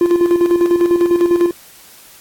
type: tone with tremolo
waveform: triangle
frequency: 347.3 Hz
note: F4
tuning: 10 cents flat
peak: -6 dBFS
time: 0.01-1.51 s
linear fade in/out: 2 ms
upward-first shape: square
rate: 10 Hz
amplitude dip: 55%
effects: white hiss -42 dBFS RMS until 2.2 s + AAC 64 kbps